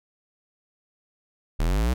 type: linear sweep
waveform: square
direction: up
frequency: 35.68 to 65.41 Hz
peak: -21 dBFS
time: 1.59-1.94 s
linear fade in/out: 10 ms
effects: none